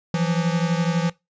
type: beating tone pair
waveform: square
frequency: 165.9 / 177.9 Hz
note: E3 / F3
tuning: +11 / +32 cents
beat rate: 12 Hz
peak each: -22 / -24 dBFS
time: 0.14-1.1 s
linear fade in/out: 2 ms
effects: noise-tail reverb RT60 0.2 s tail -20 dB re dry + resampled to 16000 Hz